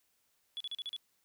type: tone bursts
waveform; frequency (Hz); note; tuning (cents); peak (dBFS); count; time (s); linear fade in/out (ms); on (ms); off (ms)
sine; 3404; G#7; +42; -35; 6; 0.57-0.964; 0; 34; 38
effects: tanh soft clip ceiling -34 dBFS + white hiss -75 dBFS RMS until 1.24 s